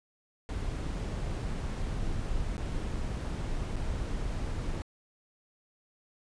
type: noise with dropouts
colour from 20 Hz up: brown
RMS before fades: -33 dBFS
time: 0.49-4.82 s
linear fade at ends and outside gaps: 0 ms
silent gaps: 2.569-2.58 / 3.759-3.766 s
effects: resampled to 22050 Hz